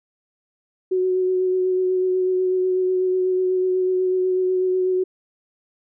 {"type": "tone with vibrato", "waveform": "sine", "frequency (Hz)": 370, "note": "F#4", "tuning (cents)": 0, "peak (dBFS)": -17, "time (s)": [0.91, 5.04], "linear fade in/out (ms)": 10, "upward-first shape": "sine", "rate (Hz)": 8.1, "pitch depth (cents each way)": 15, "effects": []}